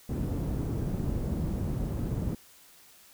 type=low-pass noise; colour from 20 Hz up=white; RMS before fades=-31 dBFS; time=0.09-2.35 s; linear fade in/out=5 ms; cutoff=180 Hz; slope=12 dB/octave; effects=white hiss -56 dBFS RMS until 3.13 s